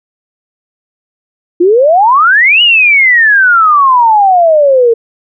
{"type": "exponential two-way sweep", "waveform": "sine", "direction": "up then down", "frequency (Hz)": [334.7, 2949, 450.4], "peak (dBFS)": -3, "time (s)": [1.6, 4.94], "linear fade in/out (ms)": 10, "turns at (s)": 2.62, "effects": []}